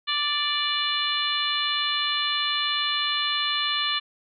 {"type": "harmonic tone", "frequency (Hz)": 587, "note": "D5", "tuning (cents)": -1, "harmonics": [2, 3, 4, 5, 6, 7], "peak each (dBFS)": [-30, -32, -33, -28, -28, -31], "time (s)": [0.07, 4], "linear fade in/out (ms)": 20, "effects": []}